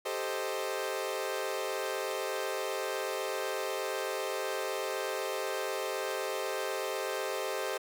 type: chord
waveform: sawtooth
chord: A half-diminished seventh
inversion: third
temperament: equal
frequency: 392 / 440 / 523.3 / 622.3 Hz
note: G4 / A4 / C5 / Eb5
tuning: 0 / 0 / 0 / 0 cents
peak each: -34 / -35 / -33 / -35 dBFS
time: 0.05-7.78 s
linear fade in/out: 10 ms
effects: none